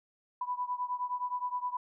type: beating tone pair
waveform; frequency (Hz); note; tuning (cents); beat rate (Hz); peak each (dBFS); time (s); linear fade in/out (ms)
sine; 987 / 996.6; B5 / B5; -1 / +15; 9.6; -34 / -36; 0.41-1.77; 5
effects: none